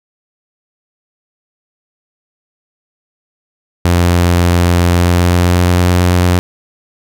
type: tone with pitch glide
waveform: sawtooth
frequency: 87.31 to 89.14 Hz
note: F2 to F2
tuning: 0 to +36 cents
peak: -4 dBFS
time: 3.85-6.39 s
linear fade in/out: 0 ms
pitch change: +36 cents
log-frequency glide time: 4.88-5.86 s
effects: none